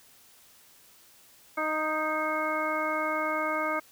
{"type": "harmonic tone with a mistuned harmonic", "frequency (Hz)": 310, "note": "D#4", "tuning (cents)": -6, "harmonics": [1, 2, 3, 4, 5, 7], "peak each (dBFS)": [-36, -32, -36, -31, -36, -34], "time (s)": [1.57, 3.8], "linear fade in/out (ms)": 10, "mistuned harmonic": 5, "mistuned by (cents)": 21, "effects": ["white hiss -57 dBFS RMS until 3.91 s"]}